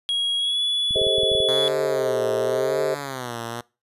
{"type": "tone with pitch glide", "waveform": "triangle", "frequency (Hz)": [3300, 3416], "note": ["G#7", "G#7"], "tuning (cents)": [-12, 48], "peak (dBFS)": -19, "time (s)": [0.09, 1.68], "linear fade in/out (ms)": 0, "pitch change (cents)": 60, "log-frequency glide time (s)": [0.38, 0.61]}
{"type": "clicks", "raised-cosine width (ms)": 5, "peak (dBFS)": -23, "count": 9, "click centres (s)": [0.909, 0.961, 1.016, 1.068, 1.183, 1.233, 1.317, 1.351, 1.403]}
{"type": "chord", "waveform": "sine", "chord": "A half-diminished seventh", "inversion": "third", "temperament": "just", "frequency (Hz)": [396, 440, 528, 633.6], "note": ["G4", "A4", "C5", "Eb5"], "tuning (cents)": [18, 0, 16, 31], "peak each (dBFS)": -26, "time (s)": [0.95, 2.95], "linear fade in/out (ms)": 10}
{"type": "tone with vibrato", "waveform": "5% pulse", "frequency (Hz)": 130, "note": "C3", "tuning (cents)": -11, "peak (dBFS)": -18, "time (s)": [1.48, 3.61], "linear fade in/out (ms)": 5, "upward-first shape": "sine", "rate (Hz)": 0.89, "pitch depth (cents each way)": 200}
{"effects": ["noise-tail reverb RT60 0.3 s tail -23 dB re dry", "resampled to 32000 Hz"]}